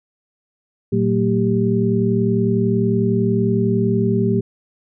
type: tone cluster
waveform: sine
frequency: 115.6 / 186.5 / 226.6 / 393.7 Hz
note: A#2 / F#3 / A#3 / G4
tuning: -14 / +14 / -49 / +8 cents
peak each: -20 dBFS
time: 0.92-4.41 s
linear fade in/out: 10 ms
effects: none